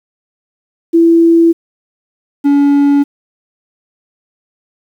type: tone pair in turn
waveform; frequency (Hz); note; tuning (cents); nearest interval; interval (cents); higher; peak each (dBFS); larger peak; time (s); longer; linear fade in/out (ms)
sine / triangle; 333.5 / 284.1; E4 / C#4; +20 / +43; minor third; 277; first; -4; neither; 0.93-1.53 / 2.44-3.04; neither; 20
effects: 7-bit